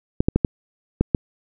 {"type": "clicks", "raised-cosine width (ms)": 3, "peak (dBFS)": -3, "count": 6, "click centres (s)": [0.205, 0.285, 0.36, 0.448, 1.01, 1.148], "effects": []}